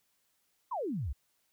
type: exponential sweep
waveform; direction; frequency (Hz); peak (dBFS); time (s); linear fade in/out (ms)
sine; down; 1108.7 to 56.5; -32; 0.71-1.13; 10
effects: white hiss -75 dBFS RMS until 1.52 s